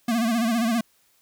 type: tone with vibrato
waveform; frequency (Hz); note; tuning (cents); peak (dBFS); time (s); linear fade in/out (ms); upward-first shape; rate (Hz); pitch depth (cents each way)
square; 230; A#3; -23; -21; 0.08-0.81; 5; sine; 15; 89
effects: white hiss -63 dBFS RMS until 1.21 s